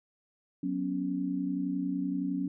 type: chord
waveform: sine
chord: F# suspended fourth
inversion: none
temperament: just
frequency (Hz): 185 / 246.7 / 277.5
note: F#3 / B3 / C#4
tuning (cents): 0 / -2 / +2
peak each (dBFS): -34 / -37 / -31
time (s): 0.63-2.48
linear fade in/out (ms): 5
effects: none